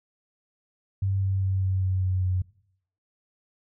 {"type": "tone with pitch steps", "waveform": "sine", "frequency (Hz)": [97.2, 96.31, 95.42, 94.54, 93.67, 92.81, 91.96], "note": ["G2", "G2", "G2", "F#2", "F#2", "F#2", "F#2"], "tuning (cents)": [-14, -30, -46, 38, 22, 6, -10], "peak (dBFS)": -22, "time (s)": [1.02, 2.42], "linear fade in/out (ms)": 5, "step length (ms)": 200, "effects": ["noise-tail reverb RT60 0.7 s tail -22 dB re dry"]}